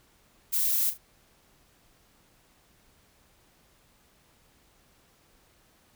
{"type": "noise with echo", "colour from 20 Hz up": "violet", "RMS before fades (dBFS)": -26, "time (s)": [0.52, 0.91], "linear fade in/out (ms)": 20, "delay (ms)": 36, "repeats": 2, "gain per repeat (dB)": -11, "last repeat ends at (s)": 0.982, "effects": ["pink hiss -63 dBFS RMS until 5.95 s"]}